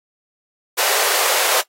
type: high-pass noise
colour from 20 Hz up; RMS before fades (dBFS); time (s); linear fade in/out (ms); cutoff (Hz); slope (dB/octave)
pink; -17; 0.77-1.62; 20; 420; 48
effects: noise-tail reverb RT60 0.1 s tail -18 dB re dry + AAC 48 kbps